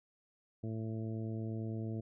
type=harmonic tone; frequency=111.1 Hz; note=A2; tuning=17 cents sharp; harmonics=1 / 2 / 3 / 4 / 5 / 6; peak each=-38 / -42 / -45 / -50 / -55 / -54 dBFS; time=0.63-2.01 s; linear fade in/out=10 ms; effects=none